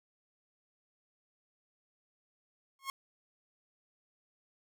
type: tone with exponential growth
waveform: sawtooth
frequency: 1084 Hz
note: C#6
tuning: 39 cents flat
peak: -28 dBFS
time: 2.79-2.9 s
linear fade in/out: 1 ms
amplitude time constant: 23 ms
effects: none